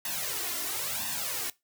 white noise with flanger, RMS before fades -33 dBFS, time 0.05-1.5 s, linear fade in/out 2 ms, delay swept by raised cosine 1.1 to 2.9 ms, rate 0.98 Hz, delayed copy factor +0.95, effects noise-tail reverb RT60 0.2 s tail -20 dB re dry + high-pass 100 Hz 12 dB/octave

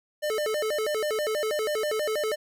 square tone with vibrato, 511 Hz, C5, 41 cents flat, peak -26 dBFS, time 0.22-2.36 s, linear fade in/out 20 ms, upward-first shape square, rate 6.2 Hz, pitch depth 280 cents each way, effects none

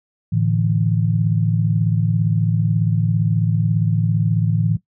sine chord, A suspended fourth, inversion none, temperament equal, 110 / 146.83 / 164.81 Hz, A2 / D3 / E3, 0 / 0 / 0 cents, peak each -18 / -22 / -19 dBFS, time 0.32-4.77 s, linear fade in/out 10 ms, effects noise-tail reverb RT60 0.1 s tail -17 dB re dry

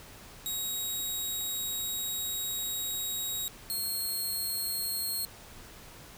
10% pulse tone pair in turn, 3800 / 4253 Hz, A#7 / C8, +33 / +27 cents, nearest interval major second, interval 194 cents, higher second, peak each -24 dBFS, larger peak neither, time 0.46-3.48 / 3.7-5.25 s, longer first, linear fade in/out 0 ms, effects pink hiss -50 dBFS RMS until 6.17 s

